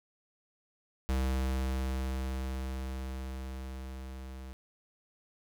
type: tone with level ramp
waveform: square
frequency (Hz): 65.41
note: C2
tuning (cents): 0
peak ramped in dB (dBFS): -28 to -43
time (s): 1.09-4.53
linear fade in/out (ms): 0
effects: none